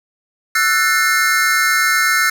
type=chord; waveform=square; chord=F# half-diminished seventh; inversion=third; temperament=just; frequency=1332 / 1480 / 1776 / 2131 Hz; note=E6 / F#6 / A6 / C7; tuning=+18 / 0 / +16 / +31 cents; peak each=-19 dBFS; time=0.55-2.3 s; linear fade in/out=5 ms; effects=none